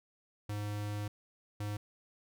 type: tone bursts at uneven times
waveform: square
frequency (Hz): 103.83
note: G#2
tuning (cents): 0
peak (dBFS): -36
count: 2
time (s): 0.49-1.08 / 1.6-1.77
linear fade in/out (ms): 5
effects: none